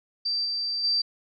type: tone with level steps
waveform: sine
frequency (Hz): 4677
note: D8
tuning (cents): -8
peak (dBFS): -24 / -26 / -21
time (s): 0.25-1.02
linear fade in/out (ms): 10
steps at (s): 0.44 / 0.83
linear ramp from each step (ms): 20
effects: none